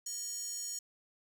square tone with high-pass filter, 617 Hz, D#5, 15 cents flat, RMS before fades -40 dBFS, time 0.06-0.79 s, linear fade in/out 5 ms, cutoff 6600 Hz, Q 7.1, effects none

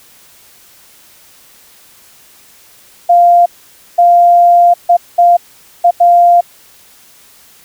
sine tone bursts at uneven times, 697 Hz, F5, 4 cents flat, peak -3 dBFS, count 6, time 3.09-3.46 / 3.98-4.74 / 4.89-4.97 / 5.18-5.37 / 5.84-5.91 / 6-6.41 s, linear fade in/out 10 ms, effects white hiss -43 dBFS RMS until 7.64 s

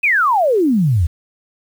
sine exponential sweep, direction down, 2609 to 74.7 Hz, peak -11 dBFS, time 0.03-1.07 s, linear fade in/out 10 ms, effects 7-bit

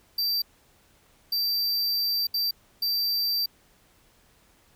square tone bursts at uneven times, 4682 Hz, D8, 6 cents flat, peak -24 dBFS, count 4, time 0.18-0.42 / 1.32-2.27 / 2.34-2.51 / 2.82-3.46 s, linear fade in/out 5 ms, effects pink hiss -61 dBFS RMS until 4.75 s

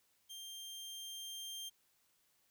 sawtooth tone with level ramp, 3180 Hz, G7, 24 cents sharp, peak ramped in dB -44 to -40 dBFS, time 0.29-1.7 s, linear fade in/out 20 ms, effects white hiss -75 dBFS RMS until 2.5 s

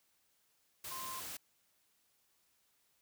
sine tone in noise, 1046.5 Hz, C6, in tune, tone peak -44 dBFS, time 0.91-1.2 s, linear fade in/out 5 ms, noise white, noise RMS -45 dBFS, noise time 0.84-1.37 s, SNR -2 dB, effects white hiss -75 dBFS RMS until 3.01 s

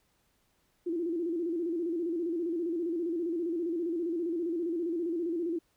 sine tone with vibrato, 337.8 Hz, E4, 42 cents sharp, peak -29 dBFS, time 0.86-5.59 s, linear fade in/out 10 ms, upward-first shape square, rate 15 Hz, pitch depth 73 cents each way, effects pink hiss -72 dBFS RMS until 5.76 s

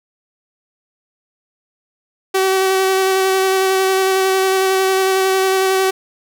sawtooth tone with vibrato, 380.9 Hz, G4, 50 cents flat, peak -9 dBFS, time 2.34-5.91 s, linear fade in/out 10 ms, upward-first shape square, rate 11 Hz, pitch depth 10 cents each way, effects none

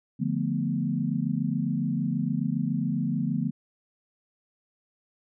sine chord, B half-diminished seventh, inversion first, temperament equal, 146.83 / 174.61 / 220 / 246.9 Hz, D3 / F3 / A3 / B3, 0 / 0 / 0 / 0 cents, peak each -30 dBFS, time 0.19-3.51 s, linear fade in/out 20 ms, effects none

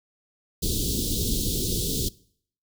pink band-stop noise, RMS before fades -26 dBFS, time 0.62-2.09 s, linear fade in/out 10 ms, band 450 to 3400 Hz, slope 48 dB/octave, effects noise-tail reverb RT60 0.6 s tail -22 dB re dry

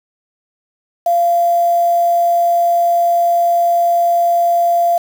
sine tone with quantisation, 690 Hz, F5, 21 cents flat, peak -10 dBFS, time 1.06-4.98 s, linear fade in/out 5 ms, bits 5, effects none

